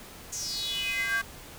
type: tone with high-pass filter sweep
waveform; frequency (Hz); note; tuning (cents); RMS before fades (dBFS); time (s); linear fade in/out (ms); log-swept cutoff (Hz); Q
square; 227.9; A#3; -39; -31; 0.32-1.22; 10; 6700 to 1400; 7.6
effects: pink hiss -46 dBFS RMS until 1.58 s